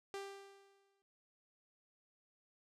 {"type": "tone with exponential decay", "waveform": "sawtooth", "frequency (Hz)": 394.9, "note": "G4", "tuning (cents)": 13, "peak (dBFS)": -37, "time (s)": [0.14, 1.02], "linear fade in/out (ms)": 0, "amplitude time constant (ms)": 190, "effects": ["low-pass 9000 Hz 12 dB/octave"]}